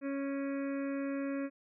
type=harmonic tone with a mistuned harmonic; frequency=276.5 Hz; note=C#4; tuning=4 cents flat; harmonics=1 / 2 / 4 / 5 / 6 / 7 / 8 / 9; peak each=-34 / -40 / -51 / -52 / -51 / -54 / -56 / -55 dBFS; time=0.01-1.5 s; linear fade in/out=50 ms; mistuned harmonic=8; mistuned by=+23 cents; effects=none